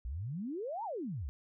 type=exponential two-way sweep; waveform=sine; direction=up then down; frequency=55 to 957 to 58.6 Hz; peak=-36 dBFS; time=0.05-1.29 s; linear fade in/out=0 ms; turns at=0.84 s; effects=none